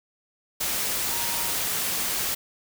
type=tone in noise; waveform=sine; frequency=938 Hz; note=A#5; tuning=11 cents sharp; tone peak=-37 dBFS; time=1.11-1.52 s; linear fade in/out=10 ms; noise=white; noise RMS=-27 dBFS; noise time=0.6-2.35 s; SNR=-13 dB; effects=none